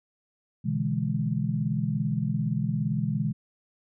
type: chord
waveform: sine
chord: E dominant seventh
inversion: second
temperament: equal with one note detuned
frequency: 123.47 / 146.83 / 164.34 / 207.7 Hz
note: B2 / D3 / E3 / G#3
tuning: 0 / 0 / -5 / 0 cents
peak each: -30 dBFS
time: 0.64-3.33 s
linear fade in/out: 20 ms
effects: none